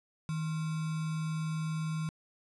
sine tone with sample-and-hold, 158.7 Hz, D#3, 35 cents sharp, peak -31 dBFS, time 0.29-2.09 s, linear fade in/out 0 ms, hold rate 1225 Hz, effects resampled to 24000 Hz

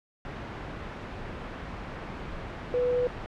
sine tone in noise, 493.9 Hz, B4, in tune, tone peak -23 dBFS, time 2.74-3.07 s, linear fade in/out 0 ms, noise pink, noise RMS -37 dBFS, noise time 0.25-3.26 s, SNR +11 dB, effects low-pass 2000 Hz 12 dB/octave

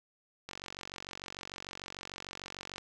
click train, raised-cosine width 0.2 ms, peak -24 dBFS, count 108, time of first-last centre 0.49-2.781 s, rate 46.7 Hz, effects none

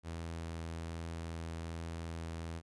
sawtooth tone with vibrato, 82.7 Hz, E2, 6 cents sharp, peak -36 dBFS, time 0.03-2.62 s, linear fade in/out 50 ms, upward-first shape triangle, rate 1.2 Hz, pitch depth 8 cents each way, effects resampled to 24000 Hz

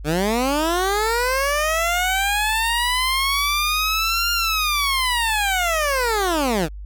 15% pulse linear two-way sweep, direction up then down, 141 to 1407 to 141 Hz, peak -12 dBFS, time 0.04-6.69 s, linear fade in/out 50 ms, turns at 4.32 s, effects added 50 Hz sine -31 dBFS peak until 6.85 s

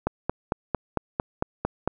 click train, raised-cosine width 1 ms, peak -9 dBFS, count 9, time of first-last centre 0.07-1.876 s, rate 4.43 Hz, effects none

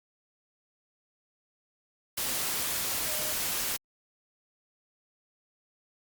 sine tone in noise, 611 Hz, D#5, 32 cents flat, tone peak -41 dBFS, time 3.08-3.33 s, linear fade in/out 10 ms, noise white, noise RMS -31 dBFS, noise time 2.17-3.77 s, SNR -13 dB, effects Opus 48 kbps

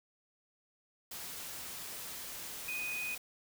sine tone in noise, 2489 Hz, D#7, in tune, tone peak -36 dBFS, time 2.68-3.15 s, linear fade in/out 5 ms, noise white, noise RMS -44 dBFS, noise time 1.11-3.18 s, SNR +5 dB, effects none

